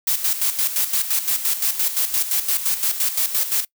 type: noise with tremolo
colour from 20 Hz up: blue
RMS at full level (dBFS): -19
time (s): 0.07-3.65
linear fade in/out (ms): 5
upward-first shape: square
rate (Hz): 5.8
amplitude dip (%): 65
effects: noise-tail reverb RT60 0.1 s tail -23 dB re dry